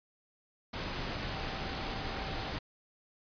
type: tone in noise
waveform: sine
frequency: 777 Hz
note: G5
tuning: 16 cents flat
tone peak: -46 dBFS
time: 1.31-2.51 s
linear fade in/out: 10 ms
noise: pink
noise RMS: -37 dBFS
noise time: 0.73-2.59 s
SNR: -12 dB
effects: resampled to 11025 Hz